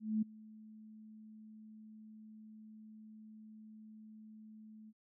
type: tone with ADSR envelope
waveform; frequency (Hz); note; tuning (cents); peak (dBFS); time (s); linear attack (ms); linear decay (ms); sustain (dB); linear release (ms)
sine; 216.7; A3; -26; -29; 0-4.93; 220; 11; -23; 42
effects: none